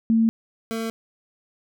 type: tone pair in turn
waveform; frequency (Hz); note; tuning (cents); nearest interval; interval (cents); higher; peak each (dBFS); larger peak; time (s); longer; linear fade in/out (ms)
sine / 25% pulse; 225.6 / 225.6; A3 / A3; +44 / +44; unison; 0; neither; -15 / -22; first; 0.1-0.29 / 0.71-0.9; neither; 0
effects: none